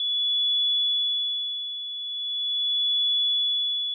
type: tone with tremolo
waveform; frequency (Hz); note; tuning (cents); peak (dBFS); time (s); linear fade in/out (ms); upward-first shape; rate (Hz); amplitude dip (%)
sine; 3419; G#7; +50; -20; 0-3.94; 2; sine; 0.4; 70
effects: none